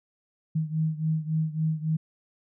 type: beating tone pair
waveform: sine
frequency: 156.7 / 160.3 Hz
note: D#3 / E3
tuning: +13 / -48 cents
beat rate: 3.6 Hz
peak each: -26 / -29 dBFS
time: 0.55-1.97 s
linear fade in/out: 10 ms
effects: none